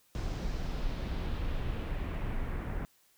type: noise with low-pass filter sweep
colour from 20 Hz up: brown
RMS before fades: -34 dBFS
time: 0.15-2.85 s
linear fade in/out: 0 ms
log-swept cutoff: 6300 to 1800 Hz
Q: 1.5
effects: white hiss -67 dBFS RMS until 3.17 s